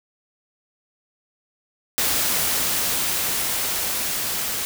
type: noise with level ramp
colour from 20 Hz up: white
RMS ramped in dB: -21 to -26 dBFS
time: 1.98-4.65 s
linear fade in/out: 0 ms
effects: none